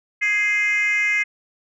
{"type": "tone with frequency modulation", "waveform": "sine", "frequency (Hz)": 2093, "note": "C7", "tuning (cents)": 0, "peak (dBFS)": -15, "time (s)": [0.21, 1.24], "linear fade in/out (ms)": 20, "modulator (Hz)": 428, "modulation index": 0.7, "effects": ["tanh soft clip ceiling -15 dBFS"]}